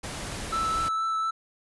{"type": "noise", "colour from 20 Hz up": "pink", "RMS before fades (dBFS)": -35, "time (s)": [0.03, 0.89], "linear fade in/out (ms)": 10}
{"type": "tone with vibrato", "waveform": "triangle", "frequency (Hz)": 1318.5, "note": "E6", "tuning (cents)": 0, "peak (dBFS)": -23, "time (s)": [0.52, 1.31], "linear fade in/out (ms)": 10, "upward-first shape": "triangle", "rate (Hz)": 4.2, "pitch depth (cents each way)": 12}
{"effects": ["resampled to 24000 Hz"]}